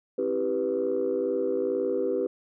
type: chord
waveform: sine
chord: C major seventh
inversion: none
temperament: equal with one note detuned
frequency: 268.5 / 329.6 / 392 / 493.9 Hz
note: C4 / E4 / G4 / B4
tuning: +45 / 0 / 0 / 0 cents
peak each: -33 / -33 / -27 / -27 dBFS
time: 0.18-2.27 s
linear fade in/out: 5 ms
effects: tanh soft clip ceiling -17 dBFS